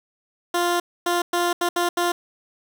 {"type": "tone bursts at uneven times", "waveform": "15% pulse", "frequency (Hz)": 349.2, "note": "F4", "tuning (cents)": 0, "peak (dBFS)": -13, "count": 6, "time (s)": [[0.54, 0.8], [1.06, 1.22], [1.33, 1.53], [1.61, 1.69], [1.76, 1.89], [1.97, 2.12]], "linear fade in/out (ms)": 5, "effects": []}